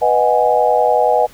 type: chord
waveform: sine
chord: G# minor seventh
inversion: first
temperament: equal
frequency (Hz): 493.9 / 622.3 / 740 / 830.6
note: B4 / D#5 / F#5 / G#5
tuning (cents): 0 / 0 / 0 / 0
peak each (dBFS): -16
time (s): 0.01-1.27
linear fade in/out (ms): 20
effects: pink hiss -44 dBFS RMS until 1.33 s